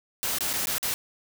white noise with dropouts, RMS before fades -28 dBFS, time 0.23-0.94 s, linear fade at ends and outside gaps 0 ms, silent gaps 0.385-0.407 / 0.531-0.537 / 0.657-0.671 / 0.782-0.829 s, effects none

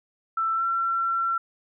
sine tone with pitch glide, 1331 to 1355 Hz, E6 to E6, +16 to +47 cents, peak -22 dBFS, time 0.37-1.38 s, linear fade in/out 5 ms, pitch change +31 cents, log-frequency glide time 0.55-0.62 s, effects none

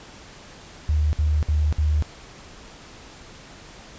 sine tone bursts, 75.7 Hz, D#2, 47 cents flat, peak -17 dBFS, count 4, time 0.89-2.024 s, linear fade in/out 0 ms, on 240 ms, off 58 ms, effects pink hiss -44 dBFS RMS until 3.98 s + resampled to 16000 Hz

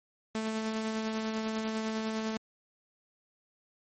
sawtooth tone with tremolo, 220 Hz, A3, in tune, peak -26 dBFS, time 0.35-2.37 s, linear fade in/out 0 ms, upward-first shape sine, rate 10 Hz, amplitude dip 30%, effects low-pass 11000 Hz 12 dB/octave + MP3 32 kbps

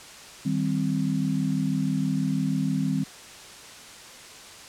sine chord, C minor, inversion first, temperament equal with one note detuned, 155.56 / 195.43 / 261.6 Hz, Eb3 / G3 / C4, 0 / -5 / 0 cents, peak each -27 dBFS, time 0.45-3.04 s, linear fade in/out 10 ms, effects white hiss -44 dBFS RMS until 4.68 s + low-pass 8000 Hz 12 dB/octave

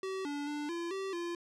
square tone with pitch steps, 381.6 / 288.4 / 294.6 / 340.8 / 386.6 / 344.2 Hz, G4 / D4 / D4 / F4 / G4 / F4, -47 / -31 / +6 / -42 / -24 / -25 cents, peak -36 dBFS, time 0.03-1.35 s, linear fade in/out 2 ms, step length 220 ms, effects low-pass 7000 Hz 12 dB/octave

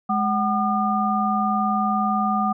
sine tone cluster, 209 / 751 / 1210 Hz, G#3 / F#5 / D#6, +11 / +26 / -49 cents, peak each -23 dBFS, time 0.09-2.53 s, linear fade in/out 10 ms, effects none

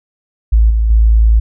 sine tone with level steps, 55.1 Hz, A1, 3 cents sharp, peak -5 / -9 / -5 dBFS, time 0.52-1.4 s, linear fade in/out 10 ms, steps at 0.7 / 0.9 s, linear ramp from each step 5 ms, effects none

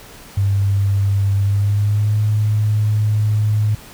sine tone with pitch glide, 99.2 to 106.32 Hz, G2 to G#2, +21 to +41 cents, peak -13 dBFS, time 0.37-3.75 s, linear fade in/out 5 ms, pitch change +120 cents, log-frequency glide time 1.41-2.18 s, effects pink hiss -40 dBFS RMS until 3.93 s

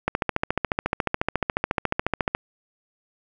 click train, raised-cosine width 0.5 ms, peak -6 dBFS, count 33, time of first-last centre 0.08-2.35 s, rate 14.1 Hz, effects none

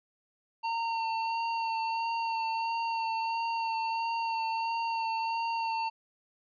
square tone with vibrato, 910 Hz, A#5, 42 cents flat, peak -30 dBFS, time 0.63-5.9 s, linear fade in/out 20 ms, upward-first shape sine, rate 1.5 Hz, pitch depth 18 cents each way, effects resampled to 11025 Hz

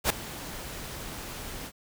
pink noise with ADSR envelope, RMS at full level -20 dBFS, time 0.04-1.72 s, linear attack 61 ms, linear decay 3 ms, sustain -19 dB, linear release 56 ms, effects none

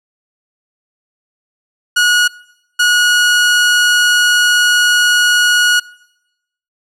sawtooth tone pair in turn, 1453 / 1453 Hz, F#6 / F#6, -32 / -32 cents, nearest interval unison, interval 0 cents, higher neither, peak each -5 dBFS, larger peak neither, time 1.96-2.28 / 2.79-5.8 s, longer second, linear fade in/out 10 ms, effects noise-tail reverb RT60 0.9 s tail -23 dB re dry + low-pass 10000 Hz 12 dB/octave

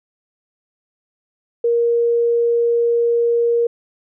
sine tone, 470 Hz, A#4, 14 cents sharp, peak -13 dBFS, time 1.64-3.67 s, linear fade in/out 5 ms, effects none

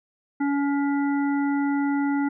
harmonic tone, 282.6 Hz, C#4, 34 cents sharp, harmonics 1 / 3 / 5 / 7, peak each -21 / -31 / -35 / -38 dBFS, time 0.4-2.29 s, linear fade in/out 10 ms, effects none

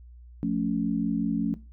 sine chord, F augmented, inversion none, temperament equal with one note detuned, 174.61 / 220 / 280.1 Hz, F3 / A3 / C#4, 0 / 0 / +18 cents, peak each -30 / -28 / -28 dBFS, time 0.43-1.54 s, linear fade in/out 0 ms, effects noise-tail reverb RT60 0.3 s tail -18 dB re dry + added 60 Hz sine -45 dBFS peak until 1.72 s

